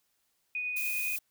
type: tone with tremolo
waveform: sine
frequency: 2481 Hz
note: D#7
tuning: 6 cents flat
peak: -30 dBFS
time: 0.55-1.16 s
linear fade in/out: 2 ms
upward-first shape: triangle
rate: 10 Hz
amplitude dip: 25%
type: noise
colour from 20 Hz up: violet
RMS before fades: -36 dBFS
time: 0.76-1.19 s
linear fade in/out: 10 ms
effects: white hiss -75 dBFS RMS until 1.3 s